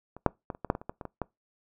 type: clicks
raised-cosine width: 1 ms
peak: -29 / -6 / -19 / -29 / -21 / -9 / -21 / -29 / -20 / -24 / -23 / -16 dBFS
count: 12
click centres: 0.166 / 0.263 / 0.502 / 0.549 / 0.647 / 0.701 / 0.751 / 0.815 / 0.895 / 1.012 / 1.053 / 1.217 s
effects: noise-tail reverb RT60 0.2 s tail -24 dB re dry